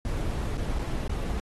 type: noise with dropouts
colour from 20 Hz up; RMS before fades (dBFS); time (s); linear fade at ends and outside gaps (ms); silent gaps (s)
brown; -29; 0.05-1.4; 1; 0.572-0.577 / 0.787-0.791 / 1.078-1.095
effects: AAC 32 kbps